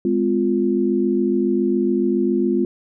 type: chord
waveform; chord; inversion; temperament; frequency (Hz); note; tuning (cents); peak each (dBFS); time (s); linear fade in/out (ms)
sine; F minor; first; equal with one note detuned; 207.7 / 254.9 / 349.2; Ab3 / C4 / F4; 0 / -45 / 0; -21 / -21 / -19; 0.05-2.65; 2
effects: none